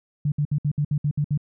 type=tone bursts; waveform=sine; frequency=146.83 Hz; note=D3; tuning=in tune; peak=-19 dBFS; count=9; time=0.25-1.376 s; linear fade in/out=5 ms; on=70 ms; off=62 ms; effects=none